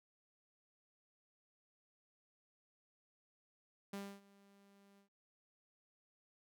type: tone with ADSR envelope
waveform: sawtooth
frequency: 199 Hz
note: G3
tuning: 26 cents sharp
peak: -38 dBFS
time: 3.93-5.09 s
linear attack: 5 ms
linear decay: 270 ms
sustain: -23 dB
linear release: 110 ms
effects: none